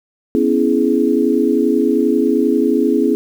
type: chord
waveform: sine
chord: C# minor seventh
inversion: third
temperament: equal with one note detuned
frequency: 246.9 / 277.2 / 329.6 / 420.1 Hz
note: B3 / C#4 / E4 / G#4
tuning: 0 / 0 / 0 / +20 cents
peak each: -17 dBFS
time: 0.35-3.15 s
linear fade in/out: 0 ms
effects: 7-bit